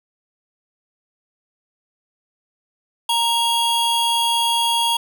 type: tone pair together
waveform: square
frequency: 932.3 / 3315 Hz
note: A#5 / G#7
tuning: 0 / -4 cents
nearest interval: octave + minor seventh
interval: 2196 cents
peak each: -20 dBFS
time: 3.09-4.97 s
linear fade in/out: 5 ms
effects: 7-bit